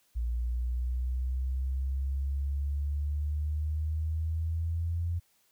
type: exponential sweep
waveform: sine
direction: up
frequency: 58.4 to 86 Hz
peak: -28 dBFS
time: 0.15-5.2 s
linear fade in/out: 20 ms
effects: white hiss -69 dBFS RMS until 5.51 s